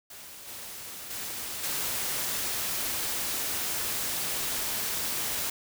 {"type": "noise with level steps", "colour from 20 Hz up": "white", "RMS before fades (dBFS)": [-45, -41, -36, -31], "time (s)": [0.1, 5.5], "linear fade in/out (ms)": 5, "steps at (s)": [0.47, 1.1, 1.63], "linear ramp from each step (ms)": 10, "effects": []}